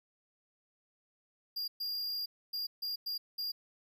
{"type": "tone bursts at uneven times", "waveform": "square", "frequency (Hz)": 4811, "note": "D8", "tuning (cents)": 41, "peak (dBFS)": -35, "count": 6, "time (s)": [[1.56, 1.68], [1.8, 2.26], [2.53, 2.67], [2.82, 2.96], [3.06, 3.18], [3.38, 3.52]], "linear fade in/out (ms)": 10, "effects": []}